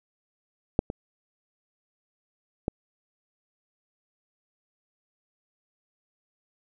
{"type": "clicks", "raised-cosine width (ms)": 2, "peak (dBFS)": [-6, -18, -12], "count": 3, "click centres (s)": [0.791, 0.901, 2.681], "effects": []}